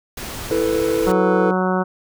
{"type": "noise", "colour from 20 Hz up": "pink", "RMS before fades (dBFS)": -30, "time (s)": [0.17, 1.12], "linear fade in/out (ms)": 5}
{"type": "chord", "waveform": "triangle", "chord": "E suspended fourth", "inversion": "none", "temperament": "equal", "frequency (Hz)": [329.6, 440, 493.9], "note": ["E4", "A4", "B4"], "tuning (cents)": [0, 0, 0], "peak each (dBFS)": [-20, -18, -19], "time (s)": [0.51, 1.51], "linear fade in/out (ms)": 2}
{"type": "harmonic tone", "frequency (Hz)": 185, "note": "F#3", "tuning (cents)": 0, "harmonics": [1, 2, 3, 4, 5, 6, 7, 8], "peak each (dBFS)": [-20, -23, -25, -26, -27, -28, -28, -29], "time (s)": [1.06, 1.84], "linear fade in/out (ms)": 20}
{"effects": []}